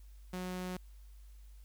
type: tone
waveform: sawtooth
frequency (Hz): 182.6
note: F#3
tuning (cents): -23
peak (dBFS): -34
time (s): 0.33-0.77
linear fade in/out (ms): 5
effects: added 50 Hz sine -51 dBFS peak until 1.64 s + white hiss -70 dBFS RMS until 1.64 s